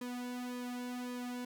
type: tone with flanger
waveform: sawtooth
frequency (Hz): 246.9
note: B3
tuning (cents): 0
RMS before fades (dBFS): -41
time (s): 0.01-1.45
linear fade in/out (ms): 5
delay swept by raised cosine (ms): 1.4 to 2.5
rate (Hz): 1.8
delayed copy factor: -0.9
effects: none